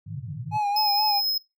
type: band-pass noise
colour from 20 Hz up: white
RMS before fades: -34 dBFS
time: 0.06-0.58 s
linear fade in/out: 20 ms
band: 100 to 160 Hz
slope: 96 dB/octave
type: tone with vibrato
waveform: triangle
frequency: 830.6 Hz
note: G#5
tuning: in tune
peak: -20 dBFS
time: 0.51-1.22 s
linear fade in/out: 50 ms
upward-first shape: sine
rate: 4.2 Hz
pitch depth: 49 cents each way
type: tone with tremolo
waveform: square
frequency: 5130 Hz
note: E8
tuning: 48 cents flat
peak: -22 dBFS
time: 0.76-1.38 s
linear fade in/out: 5 ms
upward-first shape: triangle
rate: 10 Hz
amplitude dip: 25%
effects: noise-tail reverb RT60 0.2 s tail -20 dB re dry